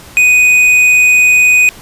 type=tone with tanh clipping; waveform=triangle; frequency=2489 Hz; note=D#7; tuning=in tune; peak=-6 dBFS; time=0.17-1.69 s; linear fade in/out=0 ms; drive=12 dB; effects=pink hiss -35 dBFS RMS until 1.81 s + resampled to 32000 Hz